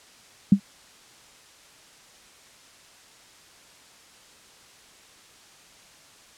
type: tone with exponential decay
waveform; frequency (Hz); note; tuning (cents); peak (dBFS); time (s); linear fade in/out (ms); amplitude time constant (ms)
sine; 198; G3; +18; -7; 0.52-0.6; 5; 17
effects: white hiss -52 dBFS RMS until 6.37 s + low-pass 8000 Hz 12 dB/octave